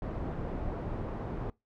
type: low-pass noise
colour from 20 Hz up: pink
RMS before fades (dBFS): -36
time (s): 0.02-1.5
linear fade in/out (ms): 2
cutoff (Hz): 800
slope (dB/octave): 12
effects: noise-tail reverb RT60 0.2 s tail -22 dB re dry

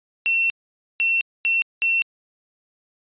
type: tone bursts at uneven times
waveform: sine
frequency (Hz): 2706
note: E7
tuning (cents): +45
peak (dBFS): -17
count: 4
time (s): 0.26-0.5 / 1-1.21 / 1.45-1.62 / 1.82-2.02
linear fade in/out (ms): 0
effects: resampled to 8000 Hz

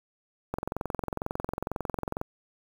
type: click train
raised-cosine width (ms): 1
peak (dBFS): -16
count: 38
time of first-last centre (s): 0.54-2.214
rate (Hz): 22.1
effects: 7-bit

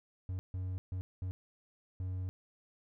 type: tone bursts at uneven times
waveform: triangle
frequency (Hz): 92.5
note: F#2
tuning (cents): 0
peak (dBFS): -33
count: 5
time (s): 0.29-0.39 / 0.54-0.78 / 0.92-1.01 / 1.22-1.31 / 2-2.29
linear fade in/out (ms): 0
effects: none

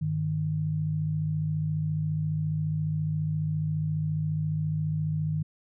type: tone pair together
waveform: sine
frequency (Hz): 99.6 / 154.14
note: G2 / D#3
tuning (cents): +28 / -16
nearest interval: minor sixth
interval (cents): 756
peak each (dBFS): -33 / -26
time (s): 0.01-5.43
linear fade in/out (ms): 10
effects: none

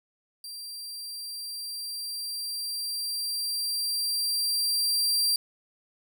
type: tone with level ramp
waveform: sawtooth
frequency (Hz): 4720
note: D8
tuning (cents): +8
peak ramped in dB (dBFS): -35 to -19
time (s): 0.44-5.36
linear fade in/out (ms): 2
effects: none

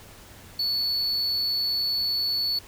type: tone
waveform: triangle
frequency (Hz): 4435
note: C#8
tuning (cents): 0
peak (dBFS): -22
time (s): 0.59-2.59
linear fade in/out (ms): 5
effects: added 95 Hz sine -54 dBFS peak until 2.67 s + pink hiss -48 dBFS RMS until 2.67 s

